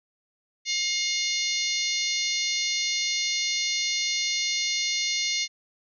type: harmonic tone with a mistuned harmonic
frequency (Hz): 713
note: F5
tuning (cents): +36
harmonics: 3 / 4 / 5 / 6 / 7 / 8 / 9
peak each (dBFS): -30 / -35 / -32 / -30 / -35 / -33 / -33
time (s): 0.65-5.48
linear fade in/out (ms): 50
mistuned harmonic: 7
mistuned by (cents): -20
effects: none